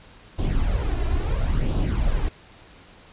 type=noise with flanger; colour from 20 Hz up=brown; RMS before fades=-22 dBFS; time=0.38-2.29 s; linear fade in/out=10 ms; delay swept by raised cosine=0.25 to 2.95 ms; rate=0.73 Hz; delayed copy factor=+0.6; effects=pink hiss -49 dBFS RMS until 3.12 s + resampled to 8000 Hz